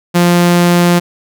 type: tone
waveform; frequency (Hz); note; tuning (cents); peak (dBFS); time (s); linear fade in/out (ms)
sawtooth; 174.61; F3; 0; -3; 0.14-1; 20
effects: none